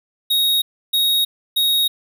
square tone bursts, 3760 Hz, A#7, 14 cents sharp, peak -15 dBFS, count 3, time 0.3-1.88 s, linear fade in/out 10 ms, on 320 ms, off 310 ms, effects none

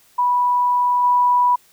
sine tone with level steps, 982 Hz, B5, 10 cents flat, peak -14 / -12 dBFS, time 0.18-1.56 s, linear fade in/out 10 ms, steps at 1.03 s, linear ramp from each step 10 ms, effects white hiss -54 dBFS RMS until 1.72 s

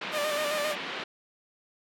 white band-pass noise, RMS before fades -36 dBFS, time 0.01-1.04 s, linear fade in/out 5 ms, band 180 to 3300 Hz, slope 24 dB/octave
sawtooth tone with vibrato, 598 Hz, D5, 31 cents sharp, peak -24 dBFS, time 0.11-0.76 s, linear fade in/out 50 ms, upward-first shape square, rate 7.5 Hz, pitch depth 38 cents each way
effects none

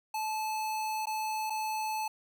square tone with dropouts, 868 Hz, A5, 24 cents flat, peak -32 dBFS, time 0.14-2.08 s, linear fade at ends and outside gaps 5 ms, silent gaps 1.057-1.069 / 1.499-1.503 s, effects none

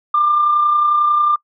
sine tone with amplitude modulation, 1194 Hz, D6, 28 cents sharp, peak -9 dBFS, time 0.14-1.36 s, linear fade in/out 5 ms, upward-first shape sine, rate 31.1 Hz, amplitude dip 35%, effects noise-tail reverb RT60 0.1 s tail -26 dB re dry + tanh soft clip ceiling -5 dBFS

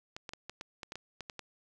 clicks, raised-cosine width 0.2 ms, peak -24 dBFS, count 11, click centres 0.165 / 0.292 / 0.335 / 0.496 / 0.611 / 0.832 / 0.921 / 0.956 / 1.207 / 1.298 / 1.393 s, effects none

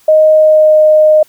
sine tone with pitch glide, 622.3 to 616.6 Hz, D#5 to D#5, 0 to -16 cents, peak -3 dBFS, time 0.08-1.23 s, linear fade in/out 5 ms, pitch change -16 cents, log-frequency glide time 0.32-0.78 s, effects white hiss -48 dBFS RMS until 1.28 s

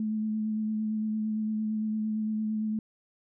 sine tone with vibrato, 216.2 Hz, A3, 30 cents flat, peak -27 dBFS, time 0-2.79 s, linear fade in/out 2 ms, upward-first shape sine, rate 8.8 Hz, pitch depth 17 cents each way, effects none

